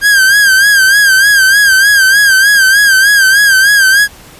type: tone with vibrato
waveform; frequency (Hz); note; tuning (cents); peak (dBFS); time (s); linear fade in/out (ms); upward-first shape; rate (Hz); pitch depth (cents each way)
45% pulse; 1600; G6; +35; -4; 0.01-4.08; 50; sine; 3.3; 78
effects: pink hiss -36 dBFS RMS until 4.39 s + resampled to 32000 Hz